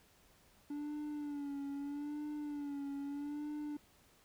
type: tone with vibrato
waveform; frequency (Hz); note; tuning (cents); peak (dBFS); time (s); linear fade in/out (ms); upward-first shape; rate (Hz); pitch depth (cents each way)
triangle; 289.1; D4; -27; -37; 0.7-3.77; 5; sine; 0.79; 55
effects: pink hiss -67 dBFS RMS until 4.24 s